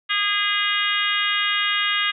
harmonic tone, 410 Hz, G#4, 22 cents flat, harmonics 3 / 4 / 5 / 6 / 7 / 8 / 9, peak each -27 / -26 / -25 / -31 / -25 / -27 / -30 dBFS, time 0.09-2.12 s, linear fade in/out 20 ms, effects none

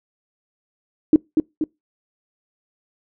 sine tone with echo, 310 Hz, D#4, 6 cents flat, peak -7 dBFS, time 1.13-1.16 s, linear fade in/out 2 ms, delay 240 ms, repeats 2, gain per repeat -5 dB, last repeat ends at 1.64 s, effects noise-tail reverb RT60 0.2 s tail -25 dB re dry

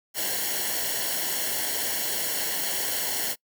white noise with comb filter, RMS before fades -28 dBFS, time 0.14-3.36 s, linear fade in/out 50 ms, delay 0.81 ms, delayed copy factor -0.7, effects noise-tail reverb RT60 0.1 s tail -25 dB re dry

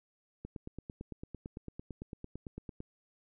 click train, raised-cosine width 3 ms, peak -29 dBFS, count 22, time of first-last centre 0.45-2.804 s, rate 8.92 Hz, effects none

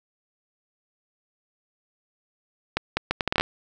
accelerating click train, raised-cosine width 0.3 ms, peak -6 dBFS, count 10, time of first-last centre 2.77-3.41 s, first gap 200 ms, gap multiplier 0.7, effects none

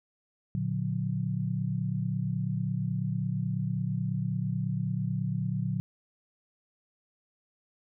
sine chord, Bb augmented, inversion none, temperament just, 116.54 / 145.68 / 182.1 Hz, Bb2 / D3 / F#3, 0 / -14 / -27 cents, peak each -32 dBFS, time 0.55-5.8 s, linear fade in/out 0 ms, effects none

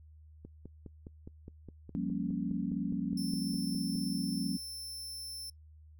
click train, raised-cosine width 3 ms, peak -33 dBFS, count 18, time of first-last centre 0.45-3.955 s, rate 4.85 Hz
sine chord, G half-diminished seventh, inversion third, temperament equal with one note detuned, 174.61 / 197.7 / 233.1 / 277.2 Hz, F3 / G3 / Bb3 / Db4, 0 / +15 / 0 / 0 cents, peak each -37 dBFS, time 1.95-4.57 s, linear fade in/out 0 ms
sawtooth tone, 5330 Hz, E8, 18 cents sharp, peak -38 dBFS, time 3.17-5.5 s, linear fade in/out 5 ms
effects noise-tail reverb RT60 0.1 s tail -23 dB re dry + added 77 Hz sine -53 dBFS peak until 5.99 s

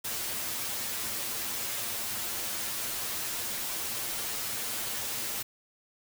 white noise with comb filter, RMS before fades -34 dBFS, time 0.04-5.43 s, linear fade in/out 10 ms, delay 8.7 ms, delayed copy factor +0.75, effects none

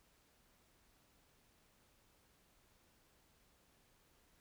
silence, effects pink hiss -72 dBFS RMS until 4.4 s

